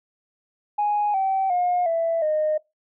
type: tone with pitch steps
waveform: sine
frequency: 830.6 / 770.5 / 714.8 / 663.1 / 615.1 Hz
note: G#5 / G5 / F5 / E5 / D#5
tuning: 0 / -30 / +40 / +10 / -20 cents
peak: -18 dBFS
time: 0.78-2.58 s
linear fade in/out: 10 ms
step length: 360 ms
effects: noise-tail reverb RT60 0.2 s tail -22 dB re dry + tanh soft clip ceiling -15 dBFS